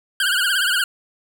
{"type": "tone with vibrato", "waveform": "25% pulse", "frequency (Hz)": 1511, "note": "F#6", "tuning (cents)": 36, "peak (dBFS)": -13, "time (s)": [0.2, 0.84], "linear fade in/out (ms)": 2, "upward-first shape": "triangle", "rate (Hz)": 17, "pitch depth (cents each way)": 140, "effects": []}